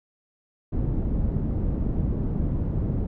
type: low-pass noise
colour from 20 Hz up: pink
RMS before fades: -25 dBFS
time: 0.72-3.07 s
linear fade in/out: 10 ms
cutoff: 250 Hz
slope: 12 dB/octave
effects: none